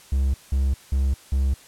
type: tone bursts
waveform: triangle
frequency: 67.4 Hz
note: C#2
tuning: 48 cents flat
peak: -16 dBFS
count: 4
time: 0.12-1.54 s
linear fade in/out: 5 ms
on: 220 ms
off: 180 ms
effects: white hiss -49 dBFS RMS until 1.67 s + low-pass 11000 Hz 12 dB/octave